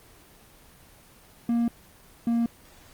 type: tone pair in turn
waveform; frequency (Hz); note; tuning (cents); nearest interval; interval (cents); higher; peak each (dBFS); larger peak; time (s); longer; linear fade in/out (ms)
triangle; 234.9 / 233.5; A#3 / A#3; +13 / +3; unison; 10; first; -19; neither; 1.49-1.68 / 2.27-2.46; neither; 2
effects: pink hiss -53 dBFS RMS until 2.93 s + Opus 24 kbps